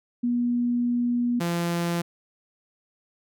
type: tone pair in turn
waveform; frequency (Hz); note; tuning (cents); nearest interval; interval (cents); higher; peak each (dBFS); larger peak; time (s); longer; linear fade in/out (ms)
sine / sawtooth; 241.5 / 171.41; B3 / F3; -39 / -32; tritone; 593; first; -21 / -20; second; 0.23-1.4 / 1.4-2.02; first; 10
effects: none